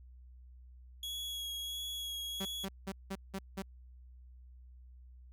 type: tone with vibrato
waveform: 40% pulse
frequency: 3334 Hz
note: G#7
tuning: 6 cents sharp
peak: -37 dBFS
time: 1.03-2.65 s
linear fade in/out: 2 ms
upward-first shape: sine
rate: 1.5 Hz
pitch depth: 14 cents each way
type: tone bursts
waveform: sawtooth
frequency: 193.3 Hz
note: G3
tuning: 24 cents flat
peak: -33 dBFS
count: 6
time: 2.4-3.624 s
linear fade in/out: 10 ms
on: 54 ms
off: 180 ms
effects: added 62 Hz sine -52 dBFS peak until 5.32 s